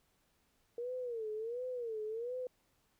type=tone with vibrato; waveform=sine; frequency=466.2 Hz; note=A#4; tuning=in tune; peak=-37 dBFS; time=0.78-2.47 s; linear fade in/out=2 ms; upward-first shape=sine; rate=1.4 Hz; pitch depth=150 cents each way; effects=pink hiss -75 dBFS RMS until 2.99 s